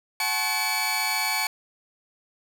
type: tone cluster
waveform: sawtooth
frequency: 743 / 862 / 1088 / 2284 / 4370 Hz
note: F#5 / A5 / C#6 / D7 / C#8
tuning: +7 / -36 / -33 / -49 / -26 cents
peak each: -30 / -26 / -31 / -23 / -29 dBFS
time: 0.2-1.47 s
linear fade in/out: 2 ms
effects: none